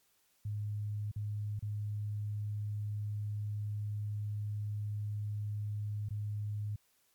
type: tone with dropouts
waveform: sine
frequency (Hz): 104.5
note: G#2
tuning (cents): +11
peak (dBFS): -34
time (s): 0.45-6.76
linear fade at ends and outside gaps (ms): 5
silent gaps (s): 1.115-1.16 / 1.593-1.624 / 6.088-6.106
effects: white hiss -72 dBFS RMS until 7.14 s + MP3 96 kbps